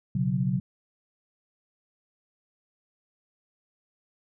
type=chord; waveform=sine; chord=B suspended second; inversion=none; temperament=equal; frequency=123.47 / 138.59 / 185 Hz; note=B2 / C#3 / F#3; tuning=0 / 0 / 0 cents; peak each=-29 / -27 / -27 dBFS; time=0.15-0.6 s; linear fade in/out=5 ms; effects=none